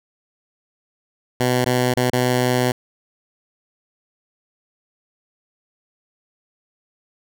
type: tone with dropouts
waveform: 10% pulse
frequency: 125.2 Hz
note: B2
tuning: 24 cents sharp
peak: -8 dBFS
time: 1.4-2.72 s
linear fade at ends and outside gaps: 5 ms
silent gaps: 1.646-1.661 / 1.939-1.968 / 2.102-2.131 s
effects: none